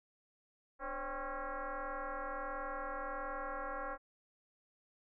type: tone with frequency modulation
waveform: sine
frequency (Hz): 291.7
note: D4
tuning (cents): -12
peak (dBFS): -38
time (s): 0.79-3.98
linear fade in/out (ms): 50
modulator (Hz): 271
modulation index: 5
effects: none